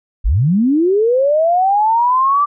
sine linear sweep, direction up, 34.81 to 1180 Hz, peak -10 dBFS, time 0.24-2.46 s, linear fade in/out 20 ms, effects none

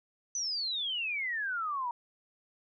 sine exponential sweep, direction down, 6100 to 932.3 Hz, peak -31 dBFS, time 0.35-1.91 s, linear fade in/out 2 ms, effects none

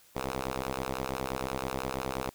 5% pulse ring-modulated tone, 65.9 Hz, C2, 13 cents sharp, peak -18 dBFS, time 0.15-2.3 s, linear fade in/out 10 ms, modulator 466 Hz, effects white hiss -60 dBFS RMS until 2.34 s

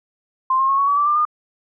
sine tone with pitch steps, 1046.5 / 1069.1 / 1092.2 / 1115.8 / 1139.9 / 1164.5 / 1189.7 / 1215.4 Hz, C6 / C6 / C#6 / C#6 / C#6 / D6 / D6 / D#6, 0 / +37 / -26 / +11 / +48 / -15 / +22 / -41 cents, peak -14 dBFS, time 0.5-1.252 s, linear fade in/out 5 ms, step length 94 ms, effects none

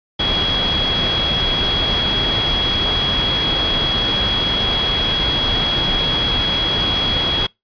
sine tone in noise, 3322 Hz, G#7, in tune, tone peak -17 dBFS, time 0.19-7.47 s, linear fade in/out 10 ms, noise pink, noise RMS -21 dBFS, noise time 0.19-7.47 s, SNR +1 dB, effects noise-tail reverb RT60 0.2 s tail -26 dB re dry + resampled to 11025 Hz

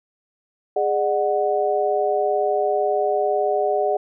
sine tone cluster, 413.3 / 601 / 739 Hz, G#4 / D5 / F#5, -8 / +40 / -2 cents, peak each -22 dBFS, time 0.76-3.97 s, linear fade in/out 5 ms, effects none

